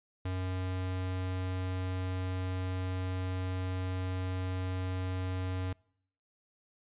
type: tone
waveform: square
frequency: 92.5 Hz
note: F#2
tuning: in tune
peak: -33 dBFS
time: 0.25-5.73 s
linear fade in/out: 5 ms
effects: noise-tail reverb RT60 0.7 s tail -26 dB re dry + resampled to 8000 Hz